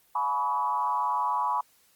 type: tone with frequency modulation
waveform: sine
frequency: 987.8 Hz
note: B5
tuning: in tune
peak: -24 dBFS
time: 0.15-1.61 s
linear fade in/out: 5 ms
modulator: 139 Hz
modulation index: 1.1
effects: white hiss -63 dBFS RMS until 1.95 s + Opus 24 kbps